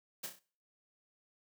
white noise with echo, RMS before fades -40 dBFS, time 0.23-0.27 s, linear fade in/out 10 ms, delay 31 ms, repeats 4, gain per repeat -6 dB, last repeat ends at 0.394 s, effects noise-tail reverb RT60 0.4 s tail -19 dB re dry + high-pass 150 Hz 12 dB/octave

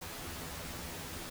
pink noise with comb filter, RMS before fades -43 dBFS, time 0.01-1.3 s, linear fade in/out 10 ms, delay 12 ms, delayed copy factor +0.75, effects none

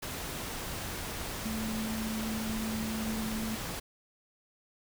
sine tone in noise, 220 Hz, A3, in tune, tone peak -33 dBFS, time 1.45-3.56 s, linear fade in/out 10 ms, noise pink, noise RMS -38 dBFS, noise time 0.02-3.8 s, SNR +2 dB, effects none

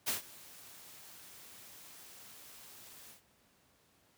white noise with ADSR envelope, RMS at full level -32 dBFS, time 0.06-3.22 s, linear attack 24 ms, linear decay 130 ms, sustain -22 dB, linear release 120 ms, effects pink hiss -69 dBFS RMS until 4.17 s + high-pass 80 Hz 12 dB/octave

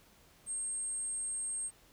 sine tone, 8490 Hz, C9, 24 cents sharp, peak -33 dBFS, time 0.46-1.71 s, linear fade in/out 50 ms, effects tanh soft clip ceiling -32 dBFS + pink hiss -63 dBFS RMS until 1.92 s

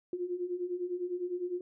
sine beating tone pair, 349.2 / 359.1 Hz, F4 / F4, 0 / +48 cents, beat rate 9.9 Hz, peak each -38 / -34 dBFS, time 0.13-1.61 s, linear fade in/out 2 ms, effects none

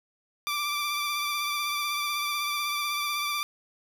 15% pulse tone with vibrato, 1174.7 Hz, D6, in tune, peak -21 dBFS, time 0.47-3.43 s, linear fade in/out 0 ms, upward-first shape triangle, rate 16 Hz, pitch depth 34 cents each way, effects none

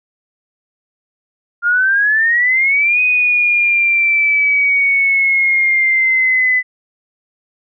sine exponential two-way sweep, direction up then down, 1396.9 to 2500 to 2002 Hz, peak -10 dBFS, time 1.62-6.63 s, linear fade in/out 50 ms, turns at 3.01 s, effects none

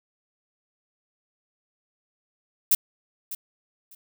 violet noise with echo, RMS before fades -18 dBFS, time 2.71-2.75 s, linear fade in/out 5 ms, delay 600 ms, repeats 2, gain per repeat -15 dB, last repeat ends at 3.95 s, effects none

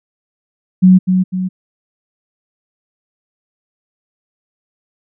sine tone with echo, 185 Hz, F#3, in tune, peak -3 dBFS, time 0.82-0.99 s, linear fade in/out 20 ms, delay 250 ms, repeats 2, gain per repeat -6 dB, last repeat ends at 1.49 s, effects none

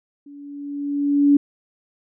sine tone with level ramp, 285.7 Hz, D4, 48 cents flat, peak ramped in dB -39 to -9 dBFS, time 0.26-1.37 s, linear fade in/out 5 ms, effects none

